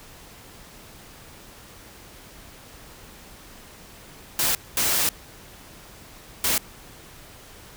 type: noise bursts at uneven times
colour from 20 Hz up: white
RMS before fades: -22 dBFS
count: 3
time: 4.39-4.55 / 4.77-5.09 / 6.44-6.58 s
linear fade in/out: 2 ms
effects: pink hiss -46 dBFS RMS until 7.76 s